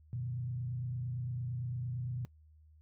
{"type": "tone with frequency modulation", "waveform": "sine", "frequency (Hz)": 123.2, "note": "B2", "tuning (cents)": -4, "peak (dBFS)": -35, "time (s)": [0.13, 2.25], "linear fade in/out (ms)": 0, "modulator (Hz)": 28.8, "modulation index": 0.61, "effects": ["noise-tail reverb RT60 0.1 s tail -21 dB re dry", "added 77 Hz sine -58 dBFS peak until 2.81 s"]}